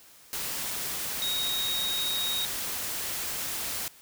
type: tone in noise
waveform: sine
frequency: 3766 Hz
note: A#7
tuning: 17 cents sharp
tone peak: -28 dBFS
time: 1.22-2.45 s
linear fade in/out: 0 ms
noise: white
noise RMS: -33 dBFS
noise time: 0.33-3.88 s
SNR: +2 dB
effects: white hiss -54 dBFS RMS until 4.01 s